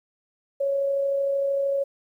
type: tone with amplitude modulation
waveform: sine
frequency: 554.4 Hz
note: C#5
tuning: in tune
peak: -20 dBFS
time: 0.6-1.84 s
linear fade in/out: 10 ms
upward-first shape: sine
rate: 33.1 Hz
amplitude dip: 25%
effects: 10-bit